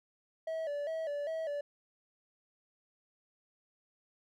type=tone with vibrato; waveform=triangle; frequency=611 Hz; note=D#5; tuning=32 cents flat; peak=-32 dBFS; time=0.47-1.61 s; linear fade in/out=5 ms; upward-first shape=square; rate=2.5 Hz; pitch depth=95 cents each way; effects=none